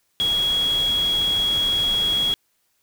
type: tone in noise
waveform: sine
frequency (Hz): 3322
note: G#7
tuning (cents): 0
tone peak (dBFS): -18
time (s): 0.2-2.34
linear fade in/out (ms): 0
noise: pink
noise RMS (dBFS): -33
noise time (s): 0.2-2.34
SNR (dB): +12
effects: white hiss -68 dBFS RMS until 2.82 s